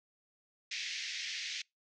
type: band-pass noise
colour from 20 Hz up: pink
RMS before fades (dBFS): -40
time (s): 0.71-1.62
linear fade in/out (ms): 5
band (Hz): 1900 to 6200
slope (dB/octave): 48
effects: noise-tail reverb RT60 0.2 s tail -26 dB re dry